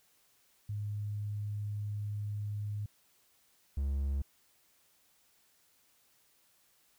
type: tone pair in turn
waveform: sine / triangle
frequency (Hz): 103.83 / 69.3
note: G#2 / C#2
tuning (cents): 0 / 0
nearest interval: perfect fifth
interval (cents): 700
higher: first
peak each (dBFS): -34 / -28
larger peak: second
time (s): 0.69-2.86 / 3.77-4.22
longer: first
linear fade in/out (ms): 5
effects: white hiss -69 dBFS RMS until 6.98 s